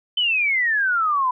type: exponential sweep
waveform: sine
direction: down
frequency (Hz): 3079 to 986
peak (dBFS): -17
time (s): 0.17-1.31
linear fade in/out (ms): 5
effects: none